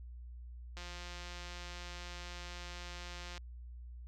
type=click train; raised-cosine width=0.2 ms; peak=-30 dBFS; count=460; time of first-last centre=0.77-3.378 s; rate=176 Hz; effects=added 60 Hz sine -46 dBFS peak until 4.07 s